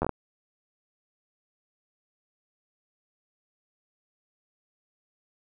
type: slowing click train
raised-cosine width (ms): 1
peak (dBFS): -13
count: 5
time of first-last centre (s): 0.02-0.093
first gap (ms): 11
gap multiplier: 1.35
effects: none